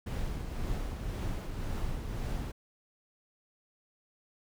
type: noise with tremolo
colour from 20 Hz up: brown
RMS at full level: -33 dBFS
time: 0.06-2.52 s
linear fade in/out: 10 ms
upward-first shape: triangle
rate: 1.9 Hz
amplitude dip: 45%
effects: none